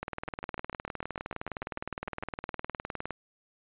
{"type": "two click trains", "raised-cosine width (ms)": 0.5, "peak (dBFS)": [-19, -24], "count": [61, 14], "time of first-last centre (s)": [[0.03, 3.107], [0.28, 2.226]], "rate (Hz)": [19.5, 6.68], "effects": ["resampled to 8000 Hz"]}